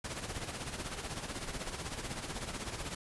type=noise with tremolo; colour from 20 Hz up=pink; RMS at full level=-38 dBFS; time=0.04-2.95 s; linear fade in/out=5 ms; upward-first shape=sine; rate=16 Hz; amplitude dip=60%; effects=resampled to 24000 Hz